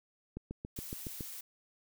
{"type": "click train", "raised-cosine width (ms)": 3, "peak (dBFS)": -27, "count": 7, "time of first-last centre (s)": [0.37, 1.208], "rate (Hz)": 7.16}
{"type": "noise", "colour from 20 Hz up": "blue", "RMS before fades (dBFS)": -45, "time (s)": [0.76, 1.41], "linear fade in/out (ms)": 5}
{"effects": []}